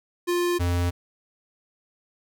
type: tone pair in turn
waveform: square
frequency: 350.9 / 87.72 Hz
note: F4 / F2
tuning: +8 / +8 cents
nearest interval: 2 octaves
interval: 2400 cents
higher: first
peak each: -22 dBFS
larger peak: neither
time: 0.27-0.59 / 0.59-0.91 s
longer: neither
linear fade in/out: 20 ms
effects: none